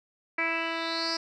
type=tone with low-pass filter sweep; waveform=10% pulse; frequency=329.6 Hz; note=E4; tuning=in tune; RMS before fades=-30 dBFS; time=0.38-1.17 s; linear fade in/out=5 ms; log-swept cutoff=2200 to 5200 Hz; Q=7.8; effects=none